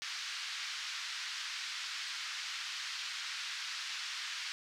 white band-pass noise, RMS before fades -41 dBFS, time 0.02-4.52 s, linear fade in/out 0 ms, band 1300 to 5200 Hz, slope 24 dB/octave, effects none

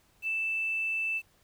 sine tone with quantisation, 2646 Hz, E7, 6 cents sharp, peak -28 dBFS, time 0.22-1.22 s, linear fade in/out 50 ms, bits 9, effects pink hiss -66 dBFS RMS until 1.43 s

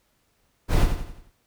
brown noise with echo, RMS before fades -18 dBFS, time 0.68-0.88 s, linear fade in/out 50 ms, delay 88 ms, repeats 5, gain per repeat -7 dB, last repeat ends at 1.32 s, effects pink hiss -68 dBFS RMS until 1.46 s

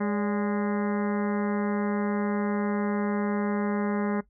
harmonic tone with a mistuned harmonic, 206.1 Hz, G#3, 13 cents flat, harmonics 1 / 2 / 3 / 4 / 5 / 6 / 7 / 8 / 9 / 10, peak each -26 / -32 / -36 / -38 / -40 / -42 / -43 / -44 / -45 / -46 dBFS, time 0-4.21 s, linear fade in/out 10 ms, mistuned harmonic 3, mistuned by -100 cents, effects noise-tail reverb RT60 0.1 s tail -17 dB re dry + added 50 Hz sine -61 dBFS peak until 4.29 s

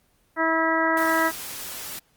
harmonic tone, 324.4 Hz, E4, 28 cents flat, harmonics 1 / 2 / 3 / 4 / 5 / 6, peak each -26 / -26 / -26 / -26 / -26 / -26 dBFS, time 0.36-1.32 s, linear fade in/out 50 ms
white noise, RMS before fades -35 dBFS, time 0.97-1.99 s, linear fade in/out 2 ms
effects pink hiss -64 dBFS RMS until 2.16 s + Opus 24 kbps

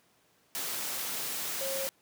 sine tone in noise, 540 Hz, C#5, 45 cents flat, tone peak -34 dBFS, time 1.61-1.87 s, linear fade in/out 0 ms, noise white, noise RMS -35 dBFS, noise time 0.55-1.89 s, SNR -2 dB, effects pink hiss -67 dBFS RMS until 2.01 s + high-pass 150 Hz 12 dB/octave

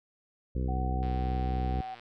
harmonic tone, 63.8 Hz, C2, 43 cents flat, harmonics 1 / 2 / 3 / 4 / 5 / 6 / 7 / 8, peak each -29 / -35 / -39 / -41 / -43 / -45 / -46 / -47 dBFS, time 0.55-1.81 s, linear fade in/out 5 ms
sine tone with pitch glide, 749 to 757.7 Hz, F#5 to F#5, +21 to +41 cents, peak -36 dBFS, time 0.68-1.95 s, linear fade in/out 10 ms, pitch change +20 cents, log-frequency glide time 0.88-1.24 s
click train, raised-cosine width 0.3 ms, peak -33 dBFS, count 115, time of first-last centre 1.03-1.996 s, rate 118 Hz
effects none

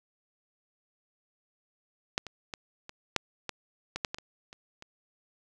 clicks, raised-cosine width 0.2 ms, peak -10 / -23 / -19 / -25 / -7 / -16 / -16 / -11 / -17 / -25 / -29 / -28 dBFS, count 12, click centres 2.179 / 2.267 / 2.538 / 2.894 / 3.163 / 3.493 / 3.96 / 4.048 / 4.145 / 4.185 / 4.529 / 4.824 s, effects none

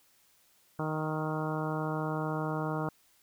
harmonic tone with a mistuned harmonic, 155.56 Hz, D#3, in tune, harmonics 1 / 2 / 3 / 4 / 5 / 6 / 7 / 8 / 9, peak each -34 / -37 / -39 / -40 / -41 / -42 / -42 / -43 / -44 dBFS, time 0.79-2.89 s, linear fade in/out 2 ms, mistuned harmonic 8, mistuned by +18 cents, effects white hiss -66 dBFS RMS until 3.22 s

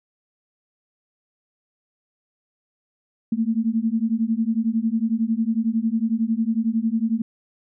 sine beating tone pair, 220 / 231 Hz, A3 / A#3, 0 / -16 cents, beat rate 11 Hz, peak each -22 / -22 dBFS, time 3.32-7.22 s, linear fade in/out 5 ms, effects none

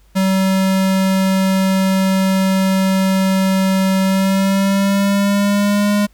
square tone with pitch glide, 190.7 to 205.6 Hz, G3 to G#3, -47 to -17 cents, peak -13 dBFS, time 0.15-6.07 s, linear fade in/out 20 ms, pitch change +130 cents, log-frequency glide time 4.02-5.92 s, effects added 50 Hz sine -48 dBFS peak until 6.13 s + pink hiss -57 dBFS RMS until 6.13 s

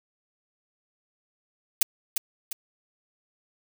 blue noise with echo, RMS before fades -18 dBFS, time 1.81-1.83 s, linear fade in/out 5 ms, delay 350 ms, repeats 2, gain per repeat -7 dB, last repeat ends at 2.53 s, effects none

